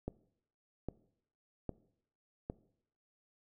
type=click train; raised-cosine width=2 ms; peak=-24 dBFS; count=4; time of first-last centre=0.08-2.499 s; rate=1.24 Hz; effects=noise-tail reverb RT60 0.7 s tail -20 dB re dry